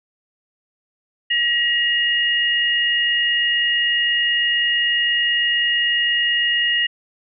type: tone pair together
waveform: sine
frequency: 1907 / 2856 Hz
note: A#6 / F7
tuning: +39 / +38 cents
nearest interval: perfect fifth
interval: 699 cents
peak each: -19 / -18 dBFS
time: 1.3-6.87 s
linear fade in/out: 10 ms
effects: none